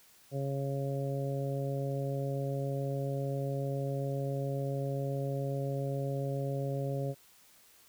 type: harmonic tone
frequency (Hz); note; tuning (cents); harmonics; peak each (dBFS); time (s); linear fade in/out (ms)
137.9; C#3; -9; 1 / 2 / 3 / 4 / 5; -33 / -42 / -40 / -38 / -46; 0.31-7.15; 50
effects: white hiss -61 dBFS RMS until 7.88 s